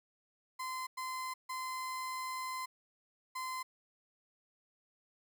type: tone bursts at uneven times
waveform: 35% pulse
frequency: 1031 Hz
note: C6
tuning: 26 cents flat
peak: -36 dBFS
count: 4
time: 0.59-0.87 / 0.97-1.34 / 1.49-2.66 / 3.35-3.63 s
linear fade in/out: 10 ms
effects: none